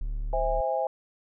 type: tone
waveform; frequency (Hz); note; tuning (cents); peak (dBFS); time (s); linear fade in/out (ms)
triangle; 36.67; D1; -2; -26; 0.01-0.61; 0
type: chord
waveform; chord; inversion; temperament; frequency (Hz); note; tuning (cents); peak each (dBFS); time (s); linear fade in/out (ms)
sine; C augmented; none; just; 523.3 / 654.1 / 817.6; C5 / E5 / G#5; 0 / -14 / -27; -29; 0.33-0.87; 2
effects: none